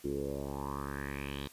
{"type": "tone with low-pass filter sweep", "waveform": "10% pulse", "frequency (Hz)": 69.9, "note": "C#2", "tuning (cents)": 15, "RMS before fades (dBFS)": -38, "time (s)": [0.04, 1.48], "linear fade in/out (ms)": 10, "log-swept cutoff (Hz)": [340, 3800], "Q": 4.8, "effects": ["white hiss -57 dBFS RMS until 1.52 s", "resampled to 32000 Hz"]}